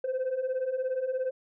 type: beating tone pair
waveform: sine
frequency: 504 / 521 Hz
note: B4 / C5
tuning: +35 / -7 cents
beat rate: 17 Hz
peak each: -31 / -27 dBFS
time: 0.04-1.31 s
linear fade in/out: 5 ms
effects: tanh soft clip ceiling -25 dBFS